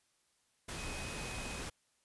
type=tone in noise; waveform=sine; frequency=2518 Hz; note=D#7; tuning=20 cents sharp; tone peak=-48 dBFS; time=0.77-1.62 s; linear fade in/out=10 ms; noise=pink; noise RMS=-42 dBFS; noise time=0.68-1.7 s; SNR=-9 dB; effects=white hiss -75 dBFS RMS until 2.04 s + resampled to 24000 Hz